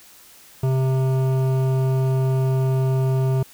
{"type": "tone with hard clipping", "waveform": "sine", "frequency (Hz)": 131.6, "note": "C3", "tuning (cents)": 10, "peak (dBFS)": -19, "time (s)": [0.63, 3.43], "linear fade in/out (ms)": 5, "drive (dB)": 13, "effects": ["white hiss -48 dBFS RMS until 3.53 s"]}